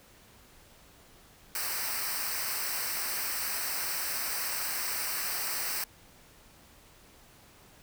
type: noise with comb filter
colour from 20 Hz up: white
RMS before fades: -33 dBFS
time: 1.55-5.84 s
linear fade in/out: 2 ms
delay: 0.29 ms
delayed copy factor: -0.75
effects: pink hiss -57 dBFS RMS until 7.82 s